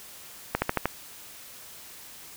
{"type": "slowing click train", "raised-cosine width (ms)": 0.5, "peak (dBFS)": -8, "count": 5, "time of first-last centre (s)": [0.55, 0.856], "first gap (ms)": 70, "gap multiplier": 1.06, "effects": ["white hiss -46 dBFS RMS until 2.36 s"]}